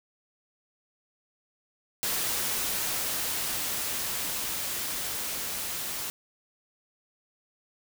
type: noise with level ramp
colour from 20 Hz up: white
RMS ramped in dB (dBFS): -29 to -34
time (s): 2.03-6.1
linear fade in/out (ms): 0
effects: none